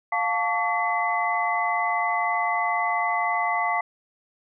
sine tone cluster, 705 / 882 / 1133 / 2024 Hz, F5 / A5 / C#6 / B6, +16 / +4 / +37 / +42 cents, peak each -27 dBFS, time 0.12-3.81 s, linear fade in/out 5 ms, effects none

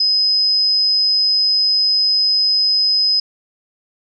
sine tone, 5050 Hz, D#8, 25 cents sharp, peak -12 dBFS, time 0-3.2 s, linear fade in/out 5 ms, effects none

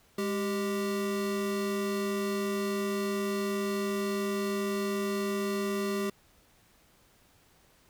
square tone pair together, 205.2 / 392 Hz, G#3 / G4, -21 / 0 cents, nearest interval major seventh, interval 1121 cents, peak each -33 / -32 dBFS, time 0.18-6.1 s, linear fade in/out 5 ms, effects pink hiss -63 dBFS RMS until 7.89 s

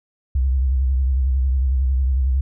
sine tone with vibrato, 65.41 Hz, C2, in tune, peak -15 dBFS, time 0.35-2.41 s, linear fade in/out 5 ms, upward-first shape sine, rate 11 Hz, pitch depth 88 cents each way, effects none

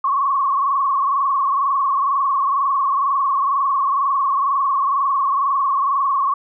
sine tone with frequency modulation, 1100 Hz, C#6, 14 cents flat, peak -15 dBFS, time 0.04-6.34 s, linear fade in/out 5 ms, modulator 22.1 Hz, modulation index 2.3, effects none

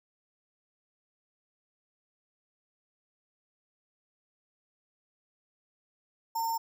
sine tone with sample-and-hold, 910 Hz, A#5, 42 cents flat, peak -28 dBFS, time 6.35-6.58 s, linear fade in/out 10 ms, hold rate 6300 Hz, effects none

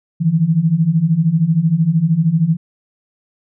sine beating tone pair, 154.6 / 167.6 Hz, D#3 / E3, -11 / +29 cents, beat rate 13 Hz, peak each -16 / -13 dBFS, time 0.2-2.57 s, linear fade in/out 20 ms, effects none

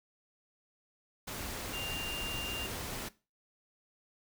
sine tone in noise, 2794 Hz, F7, in tune, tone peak -38 dBFS, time 1.73-2.67 s, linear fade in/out 10 ms, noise pink, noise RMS -40 dBFS, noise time 1.27-3.09 s, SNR -1 dB, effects noise-tail reverb RT60 0.3 s tail -19 dB re dry

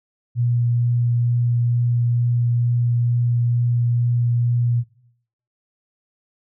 sine tone with vibrato, 120 Hz, B2, 49 cents flat, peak -16 dBFS, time 0.35-4.84 s, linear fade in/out 50 ms, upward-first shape triangle, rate 2.2 Hz, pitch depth 9 cents each way, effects noise-tail reverb RT60 0.7 s tail -19 dB re dry

